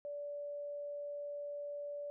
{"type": "tone", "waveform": "sine", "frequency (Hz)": 579, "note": "D5", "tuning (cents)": -25, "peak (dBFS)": -40, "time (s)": [0.05, 2.1], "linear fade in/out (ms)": 0, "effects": []}